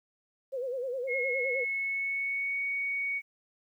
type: tone with vibrato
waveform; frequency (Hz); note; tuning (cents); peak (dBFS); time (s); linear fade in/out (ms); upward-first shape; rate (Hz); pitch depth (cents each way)
sine; 511; C5; -41; -31; 0.52-1.65; 20; sine; 9.7; 110
type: tone with pitch glide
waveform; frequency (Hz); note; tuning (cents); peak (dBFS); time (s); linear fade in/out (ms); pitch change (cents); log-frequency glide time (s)
sine; 2164 to 2235; C#7 to C#7; -42 to +14; -29; 1.07-3.22; 50; +56; 1.17-2.62
effects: 11-bit